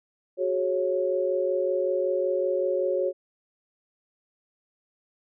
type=chord; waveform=sine; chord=F# suspended second; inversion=none; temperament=equal with one note detuned; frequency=370 / 415.3 / 550.2 Hz; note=F#4 / G#4 / C#5; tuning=0 / 0 / -13 cents; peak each=-27 / -31 / -25 dBFS; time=0.37-3.13 s; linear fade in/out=50 ms; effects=none